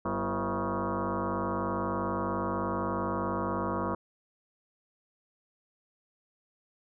sine tone with frequency modulation, 385.8 Hz, G4, 28 cents flat, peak -28 dBFS, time 0.05-3.95 s, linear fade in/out 5 ms, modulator 144 Hz, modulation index 6, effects none

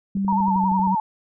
sine tone with pitch glide, 196 to 190.31 Hz, G3 to F#3, 0 to +49 cents, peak -20 dBFS, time 0.15-0.95 s, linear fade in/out 5 ms, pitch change -51 cents, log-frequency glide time 0.44-0.56 s
click train, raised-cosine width 3 ms, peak -25 dBFS, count 10, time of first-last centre 0.17-0.873 s, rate 12.8 Hz
sine tone with vibrato, 912 Hz, A#5, 38 cents flat, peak -19 dBFS, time 0.28-1 s, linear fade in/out 2 ms, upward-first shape sine, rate 11 Hz, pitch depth 92 cents each way
effects none

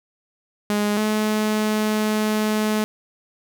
sawtooth tone pair in turn, 207.7 / 214.3 Hz, G#3 / A3, 0 / -45 cents, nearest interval minor second, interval 55 cents, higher second, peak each -15 dBFS, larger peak neither, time 0.7-0.97 / 0.97-2.84 s, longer second, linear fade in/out 0 ms, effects none

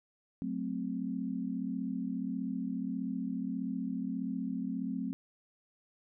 sine chord, F# diminished, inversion none, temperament equal, 185 / 220 / 261.6 Hz, F#3 / A3 / C4, 0 / 0 / 0 cents, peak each -38 / -38 / -36 dBFS, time 0.42-5.13 s, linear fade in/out 0 ms, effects none

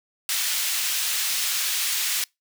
pink high-pass noise, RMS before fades -25 dBFS, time 0.29-2.24 s, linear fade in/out 2 ms, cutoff 2700 Hz, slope 12 dB/octave, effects noise-tail reverb RT60 0.2 s tail -26 dB re dry

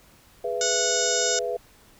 sine chord, E major, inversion first, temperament equal with one note detuned, 415.3 / 493.9 / 673.1 Hz, G#4 / B4 / E5, 0 / 0 / +36 cents, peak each -31 / -28 / -30 dBFS, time 0.44-1.57 s, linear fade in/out 5 ms
harmonic tone, 734 Hz, F#5, 14 cents flat, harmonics 2 / 3 / 4 / 5 / 6 / 7 / 8 / 9 / 10, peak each -31 / -40 / -36 / -32 / -37 / -30 / -31 / -30 / -28 dBFS, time 0.61-1.39 s, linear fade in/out 2 ms
effects pink hiss -55 dBFS RMS until 1.99 s

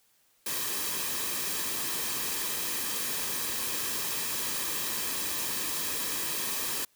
white noise with comb filter, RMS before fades -32 dBFS, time 0.46-6.85 s, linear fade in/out 5 ms, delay 1.4 ms, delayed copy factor -0.5, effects white hiss -67 dBFS RMS until 6.95 s

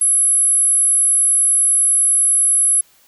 sine tone, 10850 Hz, E9, 49 cents sharp, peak -11 dBFS, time 0.01-2.81 s, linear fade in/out 5 ms, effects white hiss -53 dBFS RMS until 3.07 s

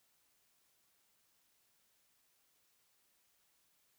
silence, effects white hiss -75 dBFS RMS until 3.98 s

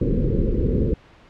pink low-pass noise, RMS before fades -20 dBFS, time 0.01-0.94 s, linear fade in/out 5 ms, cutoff 520 Hz, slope 96 dB/octave, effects pink hiss -50 dBFS RMS until 1.29 s + low-pass 3000 Hz 12 dB/octave

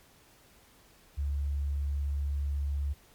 sine tone, 71 Hz, C#2, 42 cents sharp, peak -28 dBFS, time 1.17-2.94 s, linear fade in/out 20 ms, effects pink hiss -60 dBFS RMS until 3.14 s + MP3 96 kbps

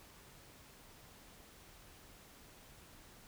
silence, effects pink hiss -59 dBFS RMS until 3.27 s

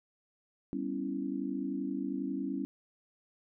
sine chord, C# half-diminished seventh, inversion second, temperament equal, 196 / 246.9 / 277.2 / 329.6 Hz, G3 / B3 / C#4 / E4, 0 / 0 / 0 / 0 cents, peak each -39 / -40 / -35 / -40 dBFS, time 0.73-2.65 s, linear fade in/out 0 ms, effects none

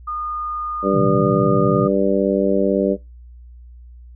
sine tone, 1222 Hz, D#6, 32 cents flat, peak -23 dBFS, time 0.07-1.88 s, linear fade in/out 10 ms
harmonic tone, 98 Hz, G2, in tune, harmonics 2 / 3 / 4 / 5 / 6, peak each -21 / -21 / -21 / -21 / -21 dBFS, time 0.82-2.97 s, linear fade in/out 50 ms
sine tone with vibrato, 140.7 Hz, C#3, 26 cents sharp, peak -19 dBFS, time 0.93-1.88 s, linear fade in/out 20 ms, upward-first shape sine, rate 12 Hz, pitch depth 280 cents each way
effects noise-tail reverb RT60 0.2 s tail -19 dB re dry + added 60 Hz sine -38 dBFS peak until 4.15 s

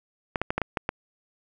clicks, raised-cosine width 0.5 ms, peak -10 dBFS, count 7, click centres 0.358 / 0.416 / 0.505 / 0.58 / 0.617 / 0.772 / 0.891 s, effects none

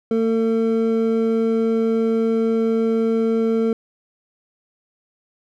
triangle tone pair together, 226.4 / 450.6 Hz, A3 / A4, +50 / +41 cents, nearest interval octave, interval 1191 cents, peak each -17 dBFS, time 0.11-3.73 s, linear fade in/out 2 ms, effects none

